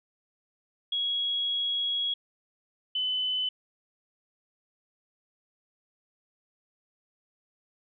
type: tone pair in turn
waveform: sine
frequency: 3322 / 3019 Hz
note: G#7 / F#7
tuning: 0 / +34 cents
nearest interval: major second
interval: 166 cents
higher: first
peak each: -26 dBFS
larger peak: neither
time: 0.92-2.14 / 2.95-3.49 s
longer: first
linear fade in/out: 5 ms
effects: none